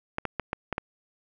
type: clicks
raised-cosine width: 0.5 ms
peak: -13 dBFS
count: 6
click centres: 0.184 / 0.253 / 0.397 / 0.531 / 0.727 / 0.781 s
effects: none